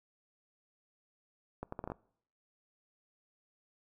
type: accelerating click train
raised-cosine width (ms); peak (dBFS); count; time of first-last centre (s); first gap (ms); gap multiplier
1; -25; 7; 1.63-1.919; 94; 0.72
effects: noise-tail reverb RT60 0.6 s tail -22 dB re dry